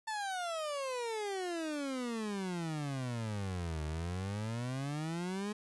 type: exponential two-way sweep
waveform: 30% pulse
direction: down then up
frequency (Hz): 892 to 75.2 to 212.7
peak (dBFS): -33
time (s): 0.07-5.53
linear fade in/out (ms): 10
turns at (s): 3.84
effects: resampled to 24000 Hz + 11-bit